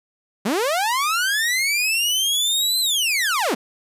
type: linear two-way sweep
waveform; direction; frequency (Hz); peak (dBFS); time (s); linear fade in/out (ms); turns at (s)
sawtooth; up then down; 179.7 to 4115 to 179.7; -15; 0.45-3.55; 10; 2.8
effects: resampled to 32000 Hz + 9-bit

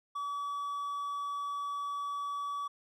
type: tone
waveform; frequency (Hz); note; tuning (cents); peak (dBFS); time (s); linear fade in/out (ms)
triangle; 1143; D6; -47; -32; 0.15-2.68; 10
effects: none

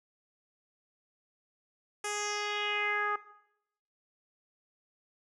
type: tone with low-pass filter sweep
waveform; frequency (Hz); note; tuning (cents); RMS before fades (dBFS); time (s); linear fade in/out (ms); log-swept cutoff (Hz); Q
10% pulse; 415.3; G#4; 0; -33; 2.04-3.16; 5; 9100 to 1300; 3.4
effects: noise-tail reverb RT60 0.8 s tail -17 dB re dry

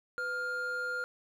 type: tone pair together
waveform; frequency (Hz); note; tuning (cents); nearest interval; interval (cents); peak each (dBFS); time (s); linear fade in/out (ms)
triangle; 499.7 / 1406; B4 / F6; +20 / +11; octave + tritone; 1791; -39 / -31; 0.18-1.04; 0
effects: none

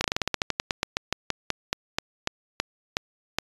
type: slowing click train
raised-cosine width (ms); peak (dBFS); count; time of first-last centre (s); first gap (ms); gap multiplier
0.2; -6; 23; 0.01-3.386; 32; 1.13
effects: resampled to 24000 Hz

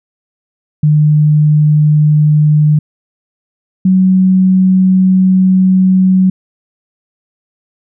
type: tone pair in turn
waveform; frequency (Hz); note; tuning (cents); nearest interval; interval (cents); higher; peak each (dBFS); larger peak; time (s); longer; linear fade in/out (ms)
sine; 151 / 186.95; D3 / F#3; +48 / +18; major third; 370; second; -5; neither; 0.83-2.79 / 3.85-6.3; second; 5
effects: none

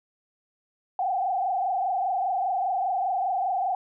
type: tone with frequency modulation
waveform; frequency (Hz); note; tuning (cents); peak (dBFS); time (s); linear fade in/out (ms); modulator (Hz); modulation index
sine; 752; F#5; +28; -23; 0.99-3.75; 2; 25; 1.8
effects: none

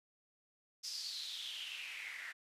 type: noise with band-pass filter sweep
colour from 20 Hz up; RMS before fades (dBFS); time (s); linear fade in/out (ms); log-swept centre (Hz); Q
white; -45; 0.83-2.33; 20; 5300 to 1800; 6.6
effects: resampled to 32000 Hz

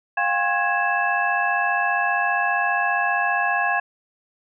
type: tone cluster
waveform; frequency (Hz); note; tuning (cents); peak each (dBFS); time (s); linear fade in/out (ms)
sine; 706 / 801 / 1074 / 1663 / 2635; F5 / G5 / C6 / G#6 / E7; +19 / +37 / +45 / +2 / -1; -25 / -25 / -28 / -22 / -29; 0.17-3.8; 5
effects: none

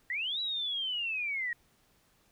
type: linear two-way sweep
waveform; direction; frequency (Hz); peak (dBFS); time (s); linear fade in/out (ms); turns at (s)
sine; up then down; 1864.7 to 3941 to 1864.7; -31; 0.1-1.53; 2; 0.4
effects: pink hiss -68 dBFS RMS until 2.31 s

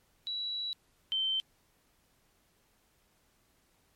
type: tone pair in turn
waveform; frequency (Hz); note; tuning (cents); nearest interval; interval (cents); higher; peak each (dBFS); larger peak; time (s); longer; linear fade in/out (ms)
sine; 3918 / 3103; B7 / G7; -15 / -18; major third; 403; first; -33 / -28; second; 0.27-0.73 / 1.12-1.4; first; 0
effects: pink hiss -70 dBFS RMS until 3.95 s + MP3 64 kbps

